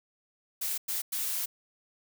blue noise bursts at uneven times, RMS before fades -32 dBFS, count 3, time 0.61-0.78 / 0.88-1.02 / 1.12-1.46 s, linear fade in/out 10 ms, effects none

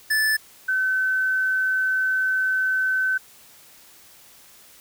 square / sine tone pair in turn, 1747 / 1525.3 Hz, A6 / G6, -13 / -48 cents, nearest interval major second, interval 235 cents, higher first, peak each -19 dBFS, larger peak neither, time 0.1-0.37 / 0.68-3.18 s, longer second, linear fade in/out 10 ms, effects white hiss -50 dBFS RMS until 4.8 s

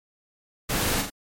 pink noise with echo, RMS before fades -26 dBFS, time 0.69-1.02 s, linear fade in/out 10 ms, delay 41 ms, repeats 2, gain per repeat -5 dB, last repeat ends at 1.102 s, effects MP3 64 kbps

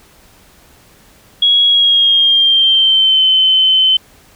sine tone with pitch glide, 3322 to 3064 Hz, G#7 to G7, 0 to -40 cents, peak -7 dBFS, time 1.42-3.97 s, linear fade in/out 5 ms, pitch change -140 cents, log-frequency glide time 1.66-3.23 s, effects pink hiss -46 dBFS RMS until 4.35 s

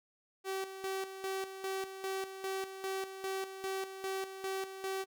sawtooth tone with tremolo, 383.9 Hz, G4, 36 cents flat, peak -31 dBFS, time 0.44-5.06 s, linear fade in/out 50 ms, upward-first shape square, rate 2.5 Hz, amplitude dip 65%, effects none

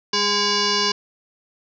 sine tone with frequency modulation, 2867 Hz, F7, 45 cents sharp, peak -17 dBFS, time 0.13-0.92 s, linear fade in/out 5 ms, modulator 614 Hz, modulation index 4.4, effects none

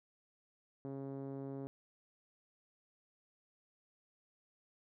5% pulse tone with low-pass filter, 136.8 Hz, C#3, 23 cents flat, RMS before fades -44 dBFS, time 0.85-1.67 s, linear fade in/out 0 ms, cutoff 350 Hz, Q 1.3, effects none

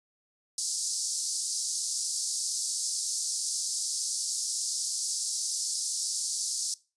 pink band-pass noise, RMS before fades -32 dBFS, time 0.58-6.74 s, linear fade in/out 2 ms, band 4700 to 10000 Hz, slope 48 dB/octave, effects noise-tail reverb RT60 0.3 s tail -21 dB re dry + resampled to 24000 Hz

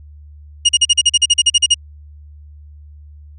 sawtooth tone bursts, 2866 Hz, F7, 44 cents sharp, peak -4 dBFS, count 14, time 0.65-1.744 s, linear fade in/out 10 ms, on 41 ms, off 40 ms, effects added 74 Hz sine -36 dBFS peak until 3.38 s + resampled to 22050 Hz

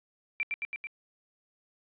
sine tone with echo, 2349 Hz, D7, in tune, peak -27 dBFS, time 0.4-0.43 s, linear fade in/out 0 ms, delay 110 ms, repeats 4, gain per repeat -2 dB, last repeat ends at 0.87 s, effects resampled to 8000 Hz + 11-bit

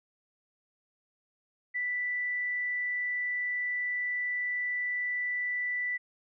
sine tone, 1975.5 Hz, B6, in tune, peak -29 dBFS, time 1.74-5.98 s, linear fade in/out 20 ms, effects none

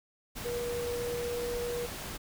sine tone in noise, 480.3 Hz, B4, 48 cents flat, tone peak -32 dBFS, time 0.44-1.87 s, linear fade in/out 20 ms, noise pink, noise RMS -40 dBFS, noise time 0.35-2.18 s, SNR +5 dB, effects none

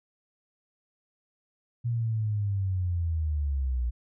sine linear sweep, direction down, 120 to 58.27 Hz, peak -25 dBFS, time 1.84-3.91 s, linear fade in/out 20 ms, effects none

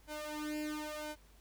sawtooth tone with flanger, 302.6 Hz, D#4, 48 cents flat, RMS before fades -41 dBFS, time 0.07-1.16 s, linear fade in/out 50 ms, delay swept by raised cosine 1.3 to 2.9 ms, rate 0.97 Hz, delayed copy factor +0.9, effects added 50 Hz sine -60 dBFS peak until 1.4 s + pink hiss -66 dBFS RMS until 1.4 s

